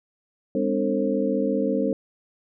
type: tone cluster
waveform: sine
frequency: 201.9 / 256.9 / 296.8 / 449.3 / 535 Hz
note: G#3 / C4 / D4 / A4 / C5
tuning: -49 / -32 / +18 / +36 / +38 cents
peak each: -27 dBFS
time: 0.55-1.93 s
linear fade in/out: 2 ms
effects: none